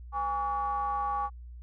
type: ring-modulated tone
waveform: triangle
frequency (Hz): 158.1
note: D#3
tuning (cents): +28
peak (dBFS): -23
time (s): 0.12-1.3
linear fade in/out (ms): 50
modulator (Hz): 977
effects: added 60 Hz sine -42 dBFS peak until 1.62 s